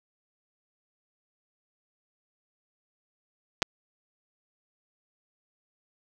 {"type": "clicks", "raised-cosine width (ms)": 0.2, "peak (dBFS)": -6, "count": 2, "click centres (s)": [3.621, 3.627], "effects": []}